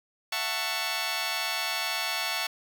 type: chord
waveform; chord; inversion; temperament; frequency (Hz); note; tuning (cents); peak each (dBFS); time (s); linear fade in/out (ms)
10% pulse; F# minor seventh; third; just; 666 / 740 / 888 / 1110; E5 / F#5 / A5 / C#6; +18 / 0 / +16 / +2; -27 / -27 / -26 / -27; 0.32-2.47; 5
effects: none